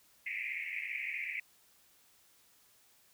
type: band-pass noise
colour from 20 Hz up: pink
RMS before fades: -39 dBFS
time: 0.26-1.4 s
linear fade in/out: 5 ms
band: 2000 to 2500 Hz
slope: 96 dB/octave
effects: white hiss -66 dBFS RMS until 3.13 s